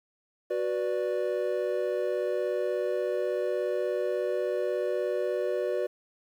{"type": "chord", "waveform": "triangle", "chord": "B minor", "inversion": "second", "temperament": "equal with one note detuned", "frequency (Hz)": [370, 490.8, 587.3], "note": ["F#4", "B4", "D5"], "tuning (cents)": [0, -11, 0], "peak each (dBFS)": -29, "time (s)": [0.5, 5.87], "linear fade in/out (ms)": 10, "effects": ["10-bit"]}